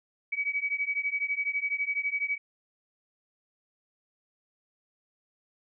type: beating tone pair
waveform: sine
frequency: 2268 / 2280 Hz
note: C#7 / C#7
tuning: +39 / +48 cents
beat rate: 12 Hz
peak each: -30 / -31 dBFS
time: 0.32-2.38 s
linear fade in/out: 10 ms
effects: none